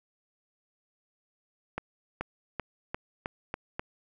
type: accelerating click train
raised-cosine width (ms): 0.5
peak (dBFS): -17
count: 7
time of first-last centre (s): 1.78-3.795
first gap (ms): 430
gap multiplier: 0.9
effects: none